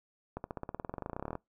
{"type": "accelerating click train", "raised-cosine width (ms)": 1, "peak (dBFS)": -23, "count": 24, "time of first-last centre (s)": [0.37, 1.354], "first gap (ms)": 71, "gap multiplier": 0.95, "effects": ["noise-tail reverb RT60 0.2 s tail -24 dB re dry"]}